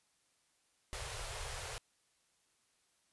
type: band-stop noise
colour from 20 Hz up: pink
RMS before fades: -43 dBFS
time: 0.93-1.78 s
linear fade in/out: 0 ms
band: 130 to 420 Hz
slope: 48 dB/octave
effects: white hiss -75 dBFS RMS until 3.12 s + resampled to 24000 Hz